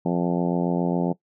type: harmonic tone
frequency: 87.31 Hz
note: F2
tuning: in tune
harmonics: 2 / 3 / 4 / 5 / 6 / 7 / 8 / 9 / 10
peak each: -23 / -27 / -29 / -31 / -33 / -34 / -35 / -36 / -37 dBFS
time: 0.05-1.13 s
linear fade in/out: 10 ms
effects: noise-tail reverb RT60 0.1 s tail -19 dB re dry